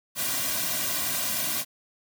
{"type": "noise with comb filter", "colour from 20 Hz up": "white", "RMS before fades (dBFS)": -28, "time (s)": [0.15, 1.65], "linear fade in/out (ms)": 50, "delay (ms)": 2.3, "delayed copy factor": -0.9, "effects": []}